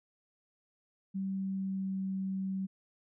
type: tone with pitch glide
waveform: sine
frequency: 192.8 to 191.36 Hz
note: G3 to G3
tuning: -28 to -41 cents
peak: -32 dBFS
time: 1.14-2.67 s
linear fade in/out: 20 ms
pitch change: -13 cents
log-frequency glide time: 1.36-2.01 s
effects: none